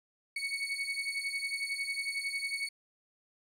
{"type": "beating tone pair", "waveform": "35% pulse", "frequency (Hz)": [2217, 2228], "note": ["C#7", "C#7"], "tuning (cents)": [0, 8], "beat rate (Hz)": 11, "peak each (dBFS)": [-35, -34], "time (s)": [0.36, 2.69], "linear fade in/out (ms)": 5, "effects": ["low-pass 11000 Hz 12 dB/octave"]}